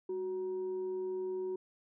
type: tone with frequency modulation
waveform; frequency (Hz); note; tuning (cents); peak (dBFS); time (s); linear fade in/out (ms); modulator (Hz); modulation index
sine; 371.1; F#4; +5; -34; 0.09-1.56; 5; 573; 0.21
effects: none